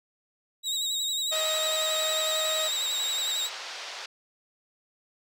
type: tone with vibrato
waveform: 30% pulse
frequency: 3807 Hz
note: A#7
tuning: 36 cents sharp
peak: -24 dBFS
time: 0.63-3.5 s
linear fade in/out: 50 ms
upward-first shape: triangle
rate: 11 Hz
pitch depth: 61 cents each way
type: tone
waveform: sawtooth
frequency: 630 Hz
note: D#5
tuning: 21 cents sharp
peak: -26 dBFS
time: 1.31-2.69 s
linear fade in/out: 20 ms
type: band-pass noise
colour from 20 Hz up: white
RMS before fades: -39 dBFS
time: 1.32-4.06 s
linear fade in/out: 5 ms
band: 490 to 5200 Hz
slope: 24 dB/octave
effects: none